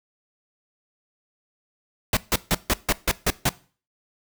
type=noise bursts; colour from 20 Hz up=pink; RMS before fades=-20 dBFS; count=8; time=2.13-3.492 s; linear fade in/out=2 ms; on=39 ms; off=150 ms; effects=noise-tail reverb RT60 0.4 s tail -20 dB re dry